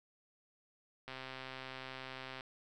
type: click train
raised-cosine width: 0.3 ms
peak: -29 dBFS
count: 175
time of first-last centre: 1.08-2.408 s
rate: 131 Hz
effects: none